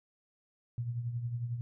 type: tone with tremolo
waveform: sine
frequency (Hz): 119.3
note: A#2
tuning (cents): +41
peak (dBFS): -30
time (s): 0.78-1.61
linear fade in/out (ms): 0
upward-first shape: triangle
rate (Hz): 11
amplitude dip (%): 65
effects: none